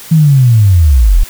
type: linear sweep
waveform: sine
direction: down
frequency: 164.81 to 32.7 Hz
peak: -3 dBFS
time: 0.11-1.24 s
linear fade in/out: 10 ms
effects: white hiss -31 dBFS RMS until 1.29 s